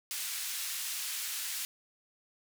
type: band-pass noise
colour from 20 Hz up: white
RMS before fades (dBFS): -37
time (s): 0.11-1.65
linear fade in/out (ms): 0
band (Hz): 1800 to 14000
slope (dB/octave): 12
effects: none